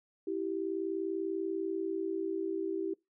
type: tone pair together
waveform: sine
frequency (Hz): 328.1 / 388.3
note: E4 / G4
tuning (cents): -8 / -16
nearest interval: minor third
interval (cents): 292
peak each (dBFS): -35 / -34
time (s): 0.27-2.94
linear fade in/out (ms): 5
effects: noise-tail reverb RT60 0.2 s tail -24 dB re dry